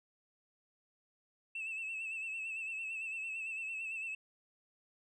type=tone with vibrato; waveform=sine; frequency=2637 Hz; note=E7; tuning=in tune; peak=-36 dBFS; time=1.55-4.15 s; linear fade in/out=5 ms; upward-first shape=sine; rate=8.9 Hz; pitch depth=50 cents each way; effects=tanh soft clip ceiling -36 dBFS